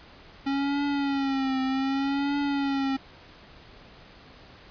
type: tone with vibrato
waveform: square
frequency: 273.8 Hz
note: C#4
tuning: 21 cents flat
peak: -25 dBFS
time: 0.46-2.97 s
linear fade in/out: 10 ms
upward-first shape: triangle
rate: 0.65 Hz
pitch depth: 77 cents each way
effects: pink hiss -50 dBFS RMS until 4.7 s + resampled to 11025 Hz